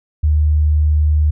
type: tone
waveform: sine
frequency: 75.8 Hz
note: D#2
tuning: 45 cents flat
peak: -10 dBFS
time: 0.23-1.31 s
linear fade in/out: 10 ms
effects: none